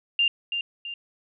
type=tone with echo; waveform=sine; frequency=2794 Hz; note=F7; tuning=in tune; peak=-18 dBFS; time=0.19-0.28 s; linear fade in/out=2 ms; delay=330 ms; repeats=2; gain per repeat=-7 dB; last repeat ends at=0.94 s; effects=none